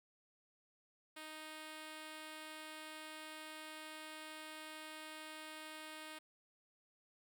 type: tone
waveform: 5% pulse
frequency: 311.1 Hz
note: D#4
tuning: in tune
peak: -37 dBFS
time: 1.16-6.19 s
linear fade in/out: 10 ms
effects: none